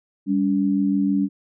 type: tone pair together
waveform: sine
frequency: 198.1 / 284.4 Hz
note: G3 / C#4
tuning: +18 / +45 cents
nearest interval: tritone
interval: 627 cents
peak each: -20 dBFS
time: 0.26-1.29 s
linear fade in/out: 50 ms
effects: none